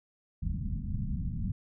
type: low-pass noise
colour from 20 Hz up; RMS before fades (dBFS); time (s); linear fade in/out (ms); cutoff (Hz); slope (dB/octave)
pink; -33; 0.42-1.52; 5; 220; 48
effects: none